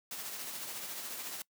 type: noise with tremolo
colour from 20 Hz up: white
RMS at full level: -40 dBFS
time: 0.11-1.42 s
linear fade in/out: 2 ms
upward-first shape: triangle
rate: 14 Hz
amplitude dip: 40%
effects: noise-tail reverb RT60 0.1 s tail -23 dB re dry + high-pass 150 Hz 12 dB/octave